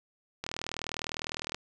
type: click train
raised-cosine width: 0.2 ms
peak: -17 dBFS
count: 45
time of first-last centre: 0.44-1.546 s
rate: 39.8 Hz
effects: none